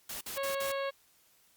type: noise bursts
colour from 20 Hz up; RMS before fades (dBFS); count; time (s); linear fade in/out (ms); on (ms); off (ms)
white; -40; 4; 0.09-0.72; 5; 120; 50
type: harmonic tone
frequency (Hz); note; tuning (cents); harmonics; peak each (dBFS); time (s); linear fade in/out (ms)
550; C#5; -14; 1 / 2 / 3 / 4 / 5 / 6 / 7 / 8; -33 / -39 / -43 / -45 / -47 / -49 / -50 / -51; 0.36-0.91; 20
effects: white hiss -66 dBFS RMS until 1.56 s + Opus 48 kbps